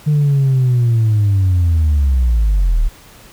sine linear sweep, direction down, 151.8 to 34.65 Hz, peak -8 dBFS, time 0.06-2.89 s, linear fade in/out 20 ms, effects tanh soft clip ceiling -8 dBFS + pink hiss -42 dBFS RMS until 3.32 s

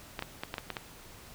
clicks, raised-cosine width 0.3 ms, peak -18 dBFS, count 7, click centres 0.192 / 0.224 / 0.435 / 0.541 / 0.582 / 0.703 / 0.768 s, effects pink hiss -51 dBFS RMS until 1.34 s

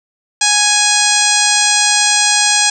harmonic tone, 830.6 Hz, G#5, in tune, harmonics 1 / 2 / 3 / 4 / 5 / 6 / 7 / 8 / 9 / 10, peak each -19 / -19 / -19 / -19 / -19 / -19 / -19 / -19 / -19 / -19 dBFS, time 0.41-2.7 s, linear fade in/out 5 ms, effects none

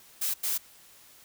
blue noise bursts at uneven times, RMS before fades -29 dBFS, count 2, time 0.21-0.34 / 0.43-0.58 s, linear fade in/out 10 ms, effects white hiss -55 dBFS RMS until 1.24 s

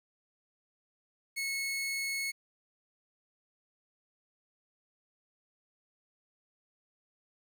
sawtooth tone, 2191 Hz, C#7, 21 cents flat, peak -29 dBFS, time 1.36-2.32 s, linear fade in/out 20 ms, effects 11-bit

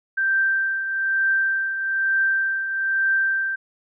sine tone with tremolo, 1568 Hz, G6, in tune, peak -16 dBFS, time 0.17-3.56 s, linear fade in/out 10 ms, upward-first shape triangle, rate 1.1 Hz, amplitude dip 60%, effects none

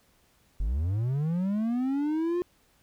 triangle linear sweep, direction up, 42.12 to 359.6 Hz, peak -23 dBFS, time 0.6-2.42 s, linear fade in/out 0 ms, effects pink hiss -65 dBFS RMS until 2.82 s

